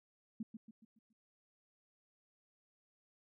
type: tone with echo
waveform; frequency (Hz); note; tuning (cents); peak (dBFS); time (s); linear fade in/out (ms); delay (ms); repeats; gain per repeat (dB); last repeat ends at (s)
sine; 221.8; A3; +14; -38; 0.4-0.43; 5; 140; 5; -7; 1.13
effects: none